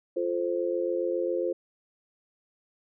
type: chord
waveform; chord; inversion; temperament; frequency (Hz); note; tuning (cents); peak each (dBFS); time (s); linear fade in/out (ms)
sine; F major; none; just; 349.2 / 436.5 / 523.8; F4 / A4 / C5; 0 / -14 / +2; -29 / -33 / -29; 0.16-1.53; 10
effects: none